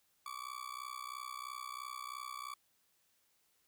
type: tone with amplitude modulation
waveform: 40% pulse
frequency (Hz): 1147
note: D6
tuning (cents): -41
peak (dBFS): -38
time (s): 0.26-2.54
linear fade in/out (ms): 2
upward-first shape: sine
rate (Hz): 63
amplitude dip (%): 95
effects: white hiss -75 dBFS RMS until 3.67 s